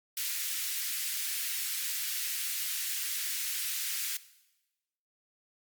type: high-pass noise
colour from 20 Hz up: white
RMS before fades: -34 dBFS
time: 0.17-4.17 s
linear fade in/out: 2 ms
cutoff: 1700 Hz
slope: 24 dB/octave
effects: noise-tail reverb RT60 1.0 s tail -17 dB re dry + Opus 48 kbps